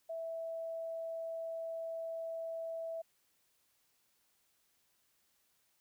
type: tone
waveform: sine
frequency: 657 Hz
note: E5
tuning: 6 cents flat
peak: -38 dBFS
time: 0.09-3.02 s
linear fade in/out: 10 ms
effects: white hiss -75 dBFS RMS until 5.8 s